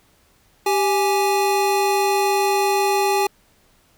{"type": "tone pair together", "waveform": "square", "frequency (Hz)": [392, 830.6], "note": ["G4", "G#5"], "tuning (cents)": [0, 0], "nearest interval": "octave + minor second", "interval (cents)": 1300, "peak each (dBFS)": -20, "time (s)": [0.66, 3.27], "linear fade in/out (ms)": 5, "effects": ["pink hiss -58 dBFS RMS until 3.97 s"]}